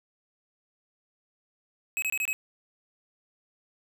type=tone bursts; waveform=square; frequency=2558 Hz; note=D#7; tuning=47 cents sharp; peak=-27 dBFS; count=5; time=1.97-2.33 s; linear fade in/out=0 ms; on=52 ms; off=25 ms; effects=none